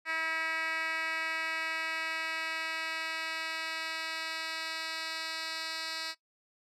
10% pulse tone with band-pass filter sweep, 322.3 Hz, E4, 39 cents flat, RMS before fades -36 dBFS, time 0.05-6.15 s, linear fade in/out 50 ms, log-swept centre 2200 to 4000 Hz, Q 2.1, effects noise-tail reverb RT60 0.1 s tail -19 dB re dry

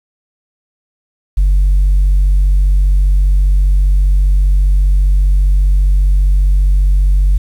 sine tone, 47.48 Hz, F#1, 45 cents sharp, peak -5 dBFS, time 1.37-7.38 s, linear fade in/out 10 ms, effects tanh soft clip ceiling -5 dBFS + 7-bit

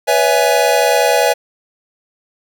square chord, C# minor seventh, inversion third, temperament equal with one note detuned, 493.9 / 564.4 / 659.3 / 830.6 Hz, B4 / C#5 / E5 / G#5, 0 / +31 / 0 / 0 cents, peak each -17 dBFS, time 0.07-1.34 s, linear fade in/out 20 ms, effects none

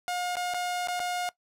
sawtooth tone with dropouts, 715 Hz, F5, 41 cents sharp, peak -25 dBFS, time 0.08-1.29 s, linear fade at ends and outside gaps 0 ms, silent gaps 0.355-0.368 / 0.538-0.544 / 0.873-0.884 / 0.995-1.001 s, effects noise-tail reverb RT60 0.1 s tail -19 dB re dry + low-pass 12000 Hz 12 dB/octave

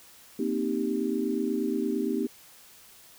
sine chord, C minor seventh, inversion third, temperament equal, 233.1 / 261.6 / 311.1 / 392 Hz, Bb3 / C4 / Eb4 / G4, 0 / 0 / 0 / 0 cents, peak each -31 dBFS, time 0.39-2.27 s, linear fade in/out 5 ms, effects white hiss -53 dBFS RMS until 3.18 s

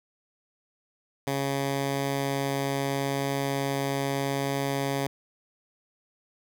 10% pulse tone, 138.4 Hz, C#3, 2 cents flat, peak -18 dBFS, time 1.27-5.07 s, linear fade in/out 2 ms, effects none

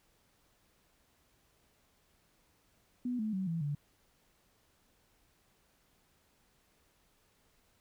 sine tone with pitch steps, 246.9 / 216.2 / 189.29 / 165.74 / 145.12 Hz, B3 / A3 / F#3 / E3 / D3, 0 / -30 / +40 / +10 / -20 cents, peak -32 dBFS, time 3.05-3.75 s, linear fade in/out 5 ms, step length 140 ms, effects pink hiss -71 dBFS RMS until 7.8 s

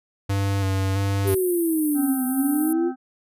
square tone with vibrato, 97.5 Hz, G2, 9 cents flat, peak -21 dBFS, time 0.29-1.35 s, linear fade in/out 10 ms, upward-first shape square, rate 1.5 Hz, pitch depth 23 cents each way
sine exponential two-way sweep, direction down then up, 400.1 to 252.9 to 354.9 Hz, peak -19 dBFS, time 1.24-2.92 s, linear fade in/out 50 ms, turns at 2.26 s
white high-pass noise, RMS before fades -29 dBFS, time 1.27-2.73 s, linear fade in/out 5 ms, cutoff 9000 Hz, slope 96 dB/octave
harmonic tone, 258.8 Hz, C4, 19 cents flat, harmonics 1 / 3 / 5 / 6, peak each -28 / -35 / -44 / -45 dBFS, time 1.94-2.96 s, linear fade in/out 50 ms
effects resampled to 32000 Hz

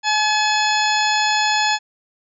harmonic tone, 853 Hz, G#5, 46 cents sharp, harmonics 1 / 2 / 3 / 4 / 5 / 6 / 8, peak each -19 / -22 / -24 / -25 / -26 / -27 / -28 dBFS, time 0.03-1.79 s, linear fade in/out 50 ms, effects none

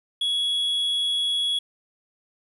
triangle tone, 3354 Hz, G#7, 16 cents sharp, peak -20 dBFS, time 0.21-1.59 s, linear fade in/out 5 ms, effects resampled to 32000 Hz + 9-bit

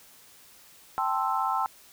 sine chord, A minor seventh, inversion third, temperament equal, 784 / 880 / 1046.5 / 1318.5 Hz, G5 / A5 / C6 / E6, 0 / 0 / 0 / 0 cents, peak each -30 dBFS, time 0.98-1.66 s, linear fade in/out 0 ms, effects white hiss -54 dBFS RMS until 1.92 s

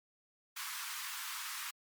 pink high-pass noise, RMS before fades -42 dBFS, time 0.56-1.71 s, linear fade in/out 10 ms, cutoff 1000 Hz, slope 48 dB/octave, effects MP3 96 kbps

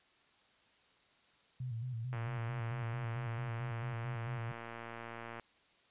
sine tone with vibrato, 120 Hz, B2, 49 cents flat, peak -37 dBFS, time 1.6-4.52 s, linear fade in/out 5 ms, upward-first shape square, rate 4.5 Hz, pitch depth 93 cents each way
click train, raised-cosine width 0.5 ms, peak -30 dBFS, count 380, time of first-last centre 2.13-5.397 s, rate 116 Hz
effects white hiss -68 dBFS RMS until 5.9 s + resampled to 8000 Hz

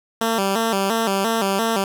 10% pulse tone with vibrato, 210.4 Hz, G#3, 23 cents sharp, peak -10 dBFS, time 0.21-1.84 s, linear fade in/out 2 ms, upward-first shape square, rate 2.9 Hz, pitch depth 130 cents each way, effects none

